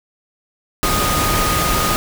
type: tone in noise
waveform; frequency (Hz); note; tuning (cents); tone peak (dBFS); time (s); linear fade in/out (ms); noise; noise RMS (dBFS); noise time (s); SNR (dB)
sine; 1239; D#6; -8; -20; 0.83-1.96; 0; pink; -18; 0.83-1.96; -5
effects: none